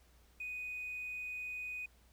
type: tone with hard clipping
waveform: sine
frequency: 2489 Hz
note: D#7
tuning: in tune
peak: -40 dBFS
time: 0.4-1.86 s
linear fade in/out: 5 ms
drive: 1 dB
effects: added 60 Hz sine -64 dBFS peak until 2.12 s + pink hiss -69 dBFS RMS until 2.12 s